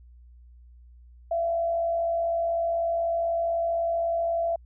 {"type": "tone with frequency modulation", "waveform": "sine", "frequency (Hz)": 674, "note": "E5", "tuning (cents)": 38, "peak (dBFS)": -23, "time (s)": [1.31, 4.56], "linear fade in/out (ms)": 5, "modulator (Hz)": 52.3, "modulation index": 0.33, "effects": ["added 60 Hz sine -48 dBFS peak until 4.65 s"]}